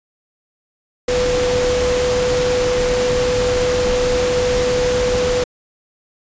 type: tone in noise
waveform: sine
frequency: 496.7 Hz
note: B4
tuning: 10 cents sharp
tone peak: -15 dBFS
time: 1.08-5.44 s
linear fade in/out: 5 ms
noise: pink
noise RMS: -22 dBFS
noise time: 1.08-5.44 s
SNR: +4 dB
effects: resampled to 16000 Hz